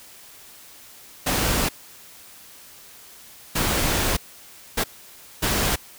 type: noise bursts at uneven times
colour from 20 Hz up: pink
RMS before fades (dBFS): -22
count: 4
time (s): 1.26-1.69 / 3.55-4.17 / 4.77-4.84 / 5.42-5.76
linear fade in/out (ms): 10
effects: white hiss -46 dBFS RMS until 5.98 s